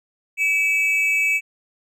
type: tone pair together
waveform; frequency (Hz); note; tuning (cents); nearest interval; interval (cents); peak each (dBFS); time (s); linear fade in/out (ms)
triangle; 2289 / 2610; D7 / E7; -45 / -18; major second; 227; -18; 0.37-1.41; 50
effects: none